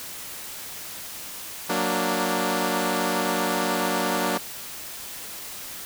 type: chord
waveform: 10% pulse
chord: Gb augmented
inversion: none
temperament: equal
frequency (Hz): 185 / 233.1 / 293.7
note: Gb3 / Bb3 / D4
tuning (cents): 0 / 0 / 0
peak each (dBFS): -19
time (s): 1.69-4.38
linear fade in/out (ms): 10
effects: white hiss -37 dBFS RMS until 5.85 s